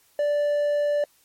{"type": "tone", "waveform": "triangle", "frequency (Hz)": 585, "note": "D5", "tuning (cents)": -7, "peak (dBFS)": -18, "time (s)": [0.19, 1.04], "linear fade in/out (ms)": 2, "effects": ["white hiss -61 dBFS RMS until 1.24 s", "MP3 64 kbps"]}